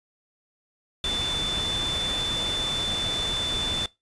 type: tone in noise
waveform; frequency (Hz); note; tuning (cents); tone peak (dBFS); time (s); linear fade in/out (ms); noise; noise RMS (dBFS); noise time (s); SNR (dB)
sine; 3520; A7; 0; -25; 1.04-3.86; 2; pink; -32; 1.04-3.86; +4
effects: noise-tail reverb RT60 0.2 s tail -21 dB re dry + resampled to 22050 Hz